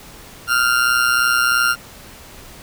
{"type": "tone with amplitude modulation", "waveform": "40% pulse", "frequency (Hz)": 1396.9, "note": "F6", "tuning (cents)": 0, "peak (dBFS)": -10, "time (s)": [0.47, 1.76], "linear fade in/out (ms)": 50, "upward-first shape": "sine", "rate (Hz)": 123, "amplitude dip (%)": 65, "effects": ["pink hiss -40 dBFS RMS until 2.62 s"]}